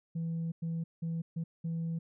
sine tone bursts at uneven times, 165.2 Hz, E3, 4 cents sharp, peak -30 dBFS, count 5, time 0.15-0.52 / 0.62-0.84 / 1.02-1.22 / 1.36-1.44 / 1.64-1.99 s, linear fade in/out 10 ms, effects tanh soft clip ceiling -30 dBFS

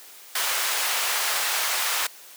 pink high-pass noise, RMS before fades -25 dBFS, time 0.35-2.07 s, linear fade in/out 5 ms, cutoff 990 Hz, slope 12 dB/octave, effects white hiss -46 dBFS RMS until 2.36 s + high-pass 400 Hz 12 dB/octave

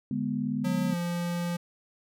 sine chord, G# diminished, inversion second, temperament equal, 146.83 / 207.7 / 246.9 Hz, D3 / G#3 / B3, 0 / 0 / 0 cents, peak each -34 / -31 / -30 dBFS, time 0.11-0.94 s, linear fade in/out 2 ms
square tone with pitch glide, 180.5 to 173.45 Hz, F#3 to F3, -43 to -12 cents, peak -29 dBFS, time 0.64-1.57 s, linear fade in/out 10 ms, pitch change -69 cents, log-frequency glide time 0.89-0.96 s
effects none

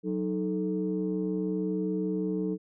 sine tone cluster, 184.9 / 310.5 / 436.9 Hz, F#3 / D#4 / A4, -1 / -3 / -12 cents, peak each -30 / -31 / -32 dBFS, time 0.03-2.58 s, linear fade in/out 50 ms, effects tanh soft clip ceiling -19 dBFS

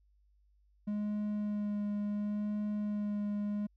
triangle tone with vibrato, 207.7 Hz, G#3, in tune, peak -30 dBFS, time 0.87-3.67 s, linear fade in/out 10 ms, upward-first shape sine, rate 0.71 Hz, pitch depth 13 cents each way, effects added 50 Hz sine -65 dBFS peak until 3.76 s

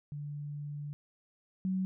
sine tone pair in turn, 146.1 / 187.87 Hz, D3 / F#3, -9 / +27 cents, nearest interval major third, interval 436 cents, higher second, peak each -37 / -29 dBFS, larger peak second, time 0.12-0.93 / 1.65-1.85 s, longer first, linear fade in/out 0 ms, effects none

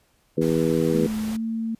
harmonic tone, 81.1 Hz, E2, 28 cents flat, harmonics 2 / 3 / 4 / 5 / 6, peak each -25 / -25 / -25 / -25 / -25 dBFS, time 0.37-1.07 s, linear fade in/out 10 ms
pink noise, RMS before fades -38 dBFS, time 0.41-1.37 s, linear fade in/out 10 ms
sine tone with pitch glide, 216.8 to 225.4 Hz, A3 to A3, -25 to +42 cents, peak -24 dBFS, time 0.93-1.75 s, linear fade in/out 5 ms, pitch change +67 cents, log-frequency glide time 1.25-1.42 s
effects pink hiss -64 dBFS RMS until 1.79 s + resampled to 32000 Hz

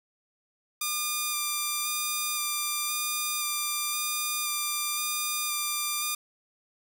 5% pulse tone with vibrato, 1200 Hz, D6, 37 cents sharp, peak -16 dBFS, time 0.81-6.15 s, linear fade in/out 5 ms, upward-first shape square, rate 0.96 Hz, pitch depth 11 cents each way, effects none

